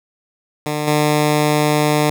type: tone with level steps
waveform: 10% pulse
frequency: 150 Hz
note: D3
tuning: 37 cents sharp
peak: -11 / -5 dBFS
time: 0.66-2.1 s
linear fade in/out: 2 ms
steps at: 0.87 s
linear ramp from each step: 10 ms
effects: none